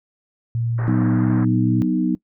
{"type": "tone with pitch glide", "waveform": "sine", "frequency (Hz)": [116.54, 117.83], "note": ["A#2", "A#2"], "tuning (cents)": [0, 19], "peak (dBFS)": -19, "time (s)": [0.55, 1.82], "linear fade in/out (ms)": 0, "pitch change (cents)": 19, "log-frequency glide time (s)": [0.84, 1.59]}
{"type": "low-pass noise", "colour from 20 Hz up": "white", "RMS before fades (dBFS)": -34, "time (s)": [0.78, 1.45], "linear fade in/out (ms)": 5, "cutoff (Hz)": 1700, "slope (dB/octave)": 48}
{"type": "chord", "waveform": "sine", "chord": "B major", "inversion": "second", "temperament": "equal", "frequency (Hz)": [185, 246.9, 311.1], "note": ["F#3", "B3", "D#4"], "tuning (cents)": [0, 0, 0], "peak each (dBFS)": -21, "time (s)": [0.88, 2.15], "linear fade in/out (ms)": 0}
{"effects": ["noise-tail reverb RT60 0.1 s tail -22 dB re dry"]}